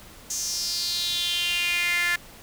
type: tone with high-pass filter sweep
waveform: sawtooth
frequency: 348.9 Hz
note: F4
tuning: 2 cents flat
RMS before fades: -26 dBFS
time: 0.3-2.16 s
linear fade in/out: 5 ms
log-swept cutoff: 6500 to 1800 Hz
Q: 5.3
effects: pink hiss -47 dBFS RMS until 2.42 s